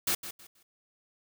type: noise with echo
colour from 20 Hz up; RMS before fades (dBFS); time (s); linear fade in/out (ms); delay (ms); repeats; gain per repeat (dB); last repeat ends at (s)
white; -28; 0.07-0.15; 5; 160; 3; -12; 0.63
effects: none